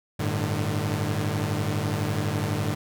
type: chord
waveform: sawtooth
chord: G suspended second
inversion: none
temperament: equal with one note detuned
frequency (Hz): 98 / 110 / 150.09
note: G2 / A2 / D3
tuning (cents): 0 / 0 / +38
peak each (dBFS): -25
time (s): 0.19-2.75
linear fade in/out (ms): 10
effects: none